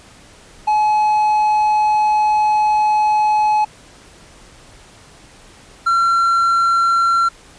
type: tone pair in turn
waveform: triangle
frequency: 850 / 1363.8 Hz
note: G#5 / F6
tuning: +40 / -42 cents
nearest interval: minor sixth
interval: 818 cents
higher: second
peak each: -10 dBFS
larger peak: neither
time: 0.67-3.65 / 5.86-7.29 s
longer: first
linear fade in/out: 10 ms
effects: pink hiss -44 dBFS RMS until 7.58 s + resampled to 22050 Hz